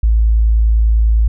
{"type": "tone", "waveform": "sine", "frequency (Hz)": 55, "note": "A1", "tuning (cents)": 0, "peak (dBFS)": -8, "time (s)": [0.03, 1.28], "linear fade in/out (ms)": 5, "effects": []}